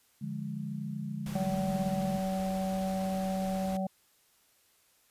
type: chord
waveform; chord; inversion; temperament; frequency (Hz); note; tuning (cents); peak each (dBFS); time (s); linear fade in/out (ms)
sine; D diminished; none; equal; 146.83 / 174.61 / 207.7; D3 / F3 / Ab3; 0 / 0 / 0; -38 / -41 / -37; 0.21-2.19; 10
type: noise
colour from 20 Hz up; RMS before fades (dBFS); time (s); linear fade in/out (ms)
pink; -45; 1.26-3.77; 2
type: harmonic tone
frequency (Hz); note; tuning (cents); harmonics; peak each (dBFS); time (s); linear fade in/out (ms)
190; F#3; +46; 1 / 3 / 4; -31 / -36 / -37; 1.35-3.87; 5
effects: white hiss -67 dBFS RMS until 5.1 s + resampled to 32000 Hz